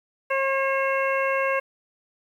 harmonic tone, 540 Hz, C#5, 45 cents flat, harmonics 1 / 2 / 3 / 4 / 5, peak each -24 / -27 / -29 / -30 / -31 dBFS, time 0.3-1.6 s, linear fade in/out 10 ms, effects 9-bit

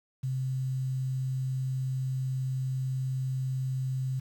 sine tone, 130.81 Hz, C3, in tune, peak -28 dBFS, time 0.23-4.2 s, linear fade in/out 10 ms, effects 9-bit

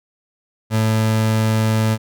30% pulse tone, 110 Hz, A2, in tune, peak -12 dBFS, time 0.7-1.98 s, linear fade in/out 50 ms, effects none

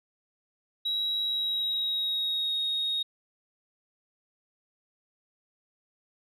sine tone with pitch glide, 3865 to 3746 Hz, B7 to A#7, -38 to +8 cents, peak -25 dBFS, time 0.85-3.03 s, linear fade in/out 10 ms, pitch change -54 cents, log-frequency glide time 1.23-2.58 s, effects tanh soft clip ceiling -23 dBFS

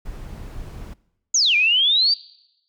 brown noise, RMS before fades -34 dBFS, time 0.05-0.94 s, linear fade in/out 10 ms
sine exponential two-way sweep, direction down then up, 6940 to 2349 to 4753 Hz, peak -14 dBFS, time 1.34-2.14 s, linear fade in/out 5 ms, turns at 1.56 s
effects noise-tail reverb RT60 0.9 s tail -22 dB re dry

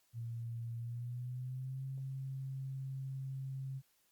sine tone with pitch glide, 116.54 to 133.87 Hz, A#2 to C3, 0 to +40 cents, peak -39 dBFS, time 0.13-3.82 s, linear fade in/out 50 ms, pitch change +240 cents, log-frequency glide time 0.77-1.84 s, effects white hiss -74 dBFS RMS until 4.11 s + Opus 48 kbps

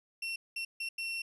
35% pulse tone bursts at uneven times, 2718 Hz, F7, 48 cents flat, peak -33 dBFS, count 4, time 0.22-0.36 / 0.56-0.65 / 0.8-0.89 / 0.98-1.22 s, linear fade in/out 5 ms, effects resampled to 24000 Hz

